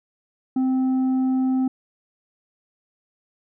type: tone with tanh clipping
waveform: triangle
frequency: 260 Hz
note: C4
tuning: 11 cents flat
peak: -19 dBFS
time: 0.56-1.68 s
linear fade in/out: 5 ms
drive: 9 dB
effects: none